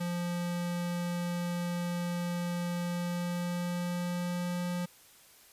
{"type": "tone with pitch glide", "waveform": "square", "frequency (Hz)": [174.61, 176.74], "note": ["F3", "F3"], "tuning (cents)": [0, 21], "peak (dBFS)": -32, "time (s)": [0, 4.86], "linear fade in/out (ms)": 10, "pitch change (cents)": 21, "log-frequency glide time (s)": [2.78, 4.6], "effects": ["white hiss -58 dBFS RMS until 5.52 s", "resampled to 32000 Hz"]}